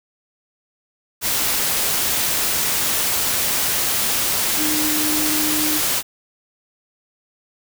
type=tone in noise; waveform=sine; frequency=305.3 Hz; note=D#4; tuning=33 cents flat; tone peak=-23 dBFS; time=4.56-5.81 s; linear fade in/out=50 ms; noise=white; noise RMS=-20 dBFS; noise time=1.21-6.03 s; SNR=-6 dB; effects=none